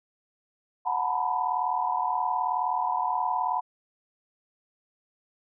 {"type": "tone cluster", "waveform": "sine", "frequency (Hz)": [732, 880, 962, 1001], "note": ["F#5", "A5", "B5", "B5"], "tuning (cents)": [-19, 0, -46, 23], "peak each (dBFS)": -30, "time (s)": [0.85, 3.61], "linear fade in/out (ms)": 20, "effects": []}